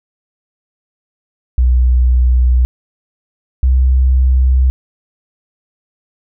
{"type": "tone pair in turn", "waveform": "sine", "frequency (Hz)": [62, 64.4], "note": ["B1", "C2"], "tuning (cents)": [7, -27], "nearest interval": "minor second", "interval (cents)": 66, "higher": "second", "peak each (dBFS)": -7, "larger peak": "neither", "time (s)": [[1.58, 2.65], [3.63, 4.7]], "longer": "neither", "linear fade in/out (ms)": 0, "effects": []}